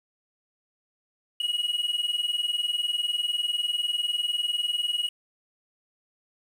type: tone pair together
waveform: triangle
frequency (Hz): 2891 / 2911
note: F#7 / F#7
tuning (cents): -41 / -29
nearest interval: unison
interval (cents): 12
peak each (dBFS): -27 / -26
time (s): 1.4-5.09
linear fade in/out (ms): 5
effects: 9-bit